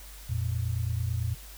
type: tone pair together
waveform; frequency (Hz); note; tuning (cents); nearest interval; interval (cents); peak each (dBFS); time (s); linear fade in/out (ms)
sine; 87 / 116.06; F2 / A#2; -6 / -7; perfect fourth; 499; -30 / -29; 0.29-1.35; 10
effects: added 50 Hz sine -45 dBFS peak until 1.57 s + white hiss -49 dBFS RMS until 1.57 s